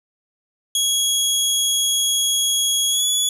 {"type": "tone with pitch glide", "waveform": "20% pulse", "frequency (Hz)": [3322, 3404], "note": ["G#7", "G#7"], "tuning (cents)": [0, 42], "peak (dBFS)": -11, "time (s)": [0.75, 3.29], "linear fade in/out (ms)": 2, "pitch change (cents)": 42, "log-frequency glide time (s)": [2.89, 3.05], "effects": []}